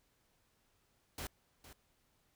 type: noise with echo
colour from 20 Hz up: pink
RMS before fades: -43 dBFS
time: 1.18-1.27 s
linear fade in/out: 2 ms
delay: 460 ms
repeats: 1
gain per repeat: -13 dB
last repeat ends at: 1.73 s
effects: pink hiss -75 dBFS RMS until 2.35 s